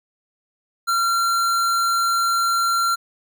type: tone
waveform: square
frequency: 1370 Hz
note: F6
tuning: 34 cents flat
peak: -18 dBFS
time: 0.87-2.96 s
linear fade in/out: 20 ms
effects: none